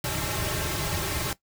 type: noise with comb filter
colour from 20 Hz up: pink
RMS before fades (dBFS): -29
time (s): 0.04-1.33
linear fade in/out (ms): 2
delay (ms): 4.1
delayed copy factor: -0.85
effects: noise-tail reverb RT60 0.1 s tail -17 dB re dry

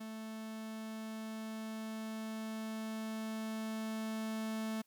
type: tone with level ramp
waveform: 45% pulse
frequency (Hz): 220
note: A3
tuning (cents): 0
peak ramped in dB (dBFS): -43 to -36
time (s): 0-4.82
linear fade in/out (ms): 10
effects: white hiss -75 dBFS RMS until 4.86 s

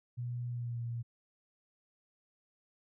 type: tone with pitch glide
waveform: sine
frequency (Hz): 121.5 to 117.9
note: B2 to A#2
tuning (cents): -28 to +20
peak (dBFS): -35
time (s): 0.17-1.03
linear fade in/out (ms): 20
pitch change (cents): -52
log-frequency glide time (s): 0.49-0.81
effects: none

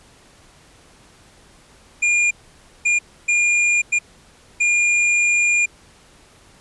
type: tone bursts at uneven times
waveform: square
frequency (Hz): 2415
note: D7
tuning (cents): +48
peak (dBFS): -15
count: 5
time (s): 2.02-2.31 / 2.85-2.99 / 3.28-3.82 / 3.92-3.99 / 4.6-5.66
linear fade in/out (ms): 10
effects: pink hiss -50 dBFS RMS until 6.6 s + resampled to 24000 Hz

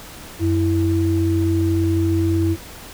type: tone pair together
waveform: sine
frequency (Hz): 92.58 / 329.6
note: F#2 / E4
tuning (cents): +2 / 0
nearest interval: octave + minor seventh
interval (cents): 2198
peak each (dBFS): -18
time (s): 0.39-2.57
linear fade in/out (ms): 50
effects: pink hiss -38 dBFS RMS until 2.93 s

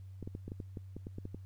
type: clicks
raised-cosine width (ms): 3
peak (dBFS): -29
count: 12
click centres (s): 0.227 / 0.275 / 0.351 / 0.48 / 0.519 / 0.602 / 0.772 / 0.966 / 1.069 / 1.184 / 1.254 / 1.346
effects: added 95 Hz sine -46 dBFS peak until 1.45 s + pink hiss -74 dBFS RMS until 1.45 s

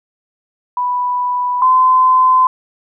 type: tone pair in turn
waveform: sine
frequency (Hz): 987.8 / 1025.9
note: B5 / C6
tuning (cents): 0 / -34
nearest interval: minor second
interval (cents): 66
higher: second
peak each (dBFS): -14 / -7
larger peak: second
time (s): 0.77-1.62 / 1.62-2.47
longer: neither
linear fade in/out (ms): 2
effects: none

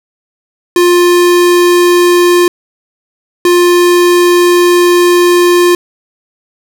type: tone pair in turn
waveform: square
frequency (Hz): 352.1 / 352.1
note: F4 / F4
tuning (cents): +14 / +14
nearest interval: unison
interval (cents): 0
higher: neither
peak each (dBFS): -5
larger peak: neither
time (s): 0.76-2.48 / 3.45-5.75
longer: second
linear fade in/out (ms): 2
effects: none

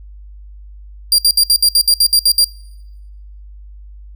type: tone bursts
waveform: sawtooth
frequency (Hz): 4759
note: D8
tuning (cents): +22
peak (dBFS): -5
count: 11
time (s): 1.12-2.444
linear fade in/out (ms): 2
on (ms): 64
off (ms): 62
effects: noise-tail reverb RT60 1.0 s tail -25 dB re dry + added 50 Hz sine -33 dBFS peak until 4.15 s

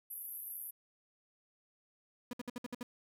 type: band-pass noise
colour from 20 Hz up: white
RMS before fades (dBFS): -45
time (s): 0.1-0.71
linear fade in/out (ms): 10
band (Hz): 11000 to 13000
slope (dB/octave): 96
type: tone bursts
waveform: 35% pulse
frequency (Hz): 244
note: B3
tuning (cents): -21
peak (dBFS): -37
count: 7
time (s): 2.31-2.83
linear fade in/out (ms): 2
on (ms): 22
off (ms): 61
effects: none

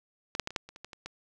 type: clicks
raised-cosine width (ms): 0.2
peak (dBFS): -17 / -9 / -16 / -26 / -12 / -29 / -30 / -24 / -27 / -22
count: 10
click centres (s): 0.351 / 0.397 / 0.474 / 0.506 / 0.562 / 0.69 / 0.761 / 0.846 / 0.932 / 1.06
effects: none

